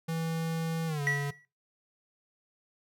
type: tone with pitch glide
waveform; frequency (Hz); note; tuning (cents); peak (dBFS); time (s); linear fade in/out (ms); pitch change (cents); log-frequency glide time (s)
square; 163.5 to 142.34; E3 to C#3; -14 to +46; -31; 0.08-1.31; 10; -240; 0.87-1.02
type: tone with exponential decay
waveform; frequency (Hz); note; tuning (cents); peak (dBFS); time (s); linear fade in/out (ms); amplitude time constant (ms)
triangle; 1941; B6; -31; -22; 1.07-1.45; 0; 82
effects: noise-tail reverb RT60 0.3 s tail -21 dB re dry